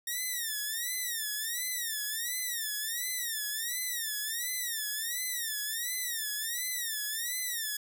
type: tone with vibrato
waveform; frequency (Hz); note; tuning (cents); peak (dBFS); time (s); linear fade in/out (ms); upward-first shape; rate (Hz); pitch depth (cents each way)
5% pulse; 1849; A#6; -15; -22; 0.07-7.77; 5; sine; 1.4; 160
effects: none